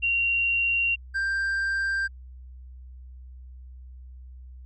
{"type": "tone pair in turn", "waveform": ["sine", "triangle"], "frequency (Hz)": [2757, 1580.6], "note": ["F7", "G6"], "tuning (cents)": [-23, 14], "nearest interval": "minor seventh", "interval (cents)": 963, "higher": "first", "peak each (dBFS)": [-21, -22], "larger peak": "first", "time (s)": [[0.02, 0.96], [1.14, 2.08]], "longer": "neither", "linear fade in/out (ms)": 20, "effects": ["added 63 Hz sine -41 dBFS peak until 4.65 s", "resampled to 22050 Hz"]}